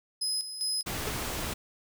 30% pulse tone with tremolo, 5060 Hz, D#8, 28 cents sharp, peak -24 dBFS, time 0.21-0.83 s, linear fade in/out 10 ms, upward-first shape square, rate 2.5 Hz, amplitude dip 65%
pink noise, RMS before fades -34 dBFS, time 0.86-1.54 s, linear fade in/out 10 ms
45% pulse tone with exponential decay, 433 Hz, A4, 28 cents flat, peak -29 dBFS, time 1.07-1.16 s, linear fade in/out 5 ms, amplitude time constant 19 ms
effects none

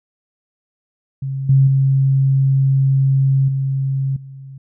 sine tone with level steps, 135.3 Hz, C#3, 42 cents flat, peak -20 / -8 / -11 / -16 / -32 dBFS, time 1.22-4.58 s, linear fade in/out 5 ms, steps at 1.49 / 1.67 / 3.48 / 4.16 s, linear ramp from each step 5 ms, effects none

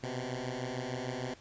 10% pulse beating tone pair, 123.47 / 130.07 Hz, B2 / C3, 0 / -10 cents, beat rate 6.6 Hz, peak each -30 dBFS, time 0.03-1.34 s, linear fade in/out 5 ms, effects pink hiss -57 dBFS RMS until 1.4 s + resampled to 16000 Hz

